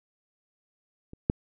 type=clicks; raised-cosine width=3 ms; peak=-30 / -9 dBFS; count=2; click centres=1.134 / 1.299 s; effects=none